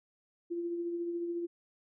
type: tone with tremolo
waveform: sine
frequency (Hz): 343.3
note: F4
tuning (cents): -30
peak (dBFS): -31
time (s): 0.5-1.47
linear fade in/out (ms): 20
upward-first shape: triangle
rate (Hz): 14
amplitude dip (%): 40
effects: none